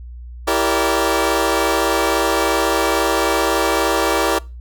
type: chord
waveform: 20% pulse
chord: E half-diminished seventh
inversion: none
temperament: equal with one note detuned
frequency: 329.6 / 392 / 466.2 / 576.2 Hz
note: E4 / G4 / Bb4 / D5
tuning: 0 / 0 / 0 / -33 cents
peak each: -16 dBFS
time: 0.47-4.39 s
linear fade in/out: 10 ms
effects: noise-tail reverb RT60 0.3 s tail -23 dB re dry + added 60 Hz sine -31 dBFS peak until 4.6 s